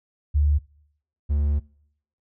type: tone pair in turn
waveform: sine / triangle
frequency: 73.42 / 72.79 Hz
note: D2 / D2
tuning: 0 / -15 cents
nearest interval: unison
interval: 15 cents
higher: first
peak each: -16 / -17 dBFS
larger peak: first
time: 0.34-0.59 / 1.29-1.6 s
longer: second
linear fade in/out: 20 ms
effects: noise-tail reverb RT60 0.7 s tail -24 dB re dry